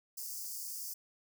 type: high-pass noise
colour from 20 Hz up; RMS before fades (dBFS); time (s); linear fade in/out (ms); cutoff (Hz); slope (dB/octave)
white; -42; 0.17-0.94; 10; 4700; 96
effects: none